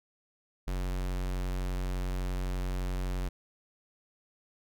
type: tone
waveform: square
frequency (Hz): 45.87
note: F#1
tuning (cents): -14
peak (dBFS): -31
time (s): 0.67-3.29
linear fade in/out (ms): 10
effects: none